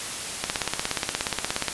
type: click train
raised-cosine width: 0.2 ms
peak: -6 dBFS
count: 22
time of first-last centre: 0.44-1.683 s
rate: 16.9 Hz
effects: white hiss -32 dBFS RMS until 1.73 s + resampled to 24000 Hz